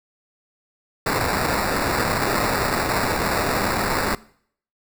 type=noise with sample-and-hold; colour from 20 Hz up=violet; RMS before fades=-22 dBFS; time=1.06-4.15 s; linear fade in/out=2 ms; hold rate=3150 Hz; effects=noise-tail reverb RT60 0.6 s tail -21 dB re dry